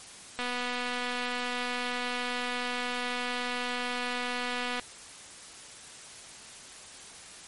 click train, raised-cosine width 0.3 ms, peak -17 dBFS, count 1085, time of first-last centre 0.39-4.797 s, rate 246 Hz, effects white hiss -47 dBFS RMS until 7.47 s + MP3 48 kbps

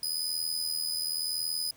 sawtooth tone with amplitude modulation, 4989 Hz, D#8, 4 cents sharp, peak -24 dBFS, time 0.03-1.71 s, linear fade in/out 2 ms, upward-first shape sine, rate 80.9 Hz, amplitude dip 65%, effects pink hiss -59 dBFS RMS until 1.76 s + high-pass 60 Hz 12 dB/octave

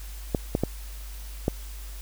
clicks, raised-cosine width 2 ms, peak -9 dBFS, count 4, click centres 0.348 / 0.551 / 0.636 / 1.481 s, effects added 50 Hz sine -36 dBFS peak until 2.01 s + white hiss -47 dBFS RMS until 2.01 s

